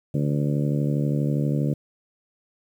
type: harmonic tone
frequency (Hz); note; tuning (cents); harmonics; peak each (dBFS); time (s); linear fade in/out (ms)
72.4; D2; -24; 2 / 3 / 4 / 5 / 6 / 7 / 8; -22 / -28 / -29 / -35 / -38 / -35 / -38; 0.14-1.74; 5
effects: 9-bit